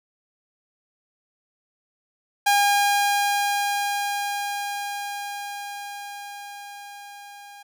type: tone with level ramp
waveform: sawtooth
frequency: 811 Hz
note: G#5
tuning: 41 cents flat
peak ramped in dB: -12 to -38 dBFS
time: 2.46-7.63 s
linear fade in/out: 10 ms
effects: none